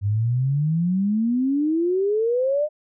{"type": "exponential sweep", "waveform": "sine", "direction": "up", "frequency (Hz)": [98, 617], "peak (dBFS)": -18, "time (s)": [0.01, 2.69], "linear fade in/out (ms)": 50, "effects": []}